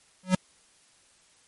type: tone with exponential growth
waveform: square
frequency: 185 Hz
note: F#3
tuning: in tune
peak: -16 dBFS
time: 0.23-0.35 s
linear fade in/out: 5 ms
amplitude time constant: 24 ms
effects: white hiss -61 dBFS RMS until 1.47 s + MP3 48 kbps